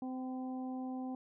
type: harmonic tone with a mistuned harmonic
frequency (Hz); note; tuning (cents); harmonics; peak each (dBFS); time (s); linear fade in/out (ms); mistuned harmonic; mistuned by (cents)
257.6; C4; -27; 1 / 2 / 3 / 4; -38 / -51 / -47 / -58; 0.02-1.15; 2; 4; -18
effects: none